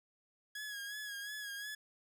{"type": "tone with vibrato", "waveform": "sawtooth", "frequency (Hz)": 1665, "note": "G#6", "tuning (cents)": 4, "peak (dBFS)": -38, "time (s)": [0.55, 1.75], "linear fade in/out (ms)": 5, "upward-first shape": "sine", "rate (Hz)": 2.8, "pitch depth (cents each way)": 49, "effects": []}